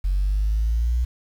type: linear sweep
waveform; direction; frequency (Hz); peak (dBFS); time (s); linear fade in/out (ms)
sine; up; 45.36 to 61.2; -17; 0.04-1.05; 10
effects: tanh soft clip ceiling -15 dBFS + 8-bit